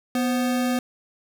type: tone pair together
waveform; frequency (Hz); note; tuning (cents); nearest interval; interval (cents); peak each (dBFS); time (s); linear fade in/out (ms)
square; 246.7 / 523; B3 / C5; -2 / -1; octave + minor second; 1301; -22 / -31; 0.15-0.79; 2
effects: none